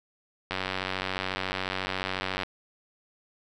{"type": "click train", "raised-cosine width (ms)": 0.3, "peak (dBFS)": -13, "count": 182, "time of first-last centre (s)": [0.51, 2.433], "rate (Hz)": 94.1, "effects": []}